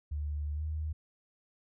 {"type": "tone with pitch glide", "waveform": "sine", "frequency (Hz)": [74, 77.41], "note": ["D2", "D#2"], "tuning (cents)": [14, -8], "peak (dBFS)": -32, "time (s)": [0.11, 0.93], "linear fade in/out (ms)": 10, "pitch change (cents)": 78, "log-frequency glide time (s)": [0.55, 0.62], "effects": []}